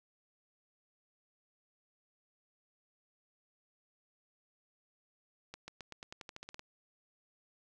accelerating click train, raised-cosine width 0.2 ms, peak -28 dBFS, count 13, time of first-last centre 5.54-6.594 s, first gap 140 ms, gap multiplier 0.91, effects none

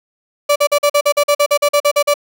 35% pulse tone bursts, 581 Hz, D5, 19 cents flat, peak -8 dBFS, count 15, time 0.49-2.141 s, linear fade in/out 10 ms, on 69 ms, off 44 ms, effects none

